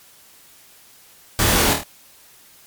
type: noise with echo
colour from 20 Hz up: pink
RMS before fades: -18 dBFS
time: 1.39-1.73 s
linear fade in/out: 0 ms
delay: 26 ms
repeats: 4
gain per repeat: -4 dB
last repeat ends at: 1.834 s
effects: white hiss -49 dBFS RMS until 2.66 s + MP3 96 kbps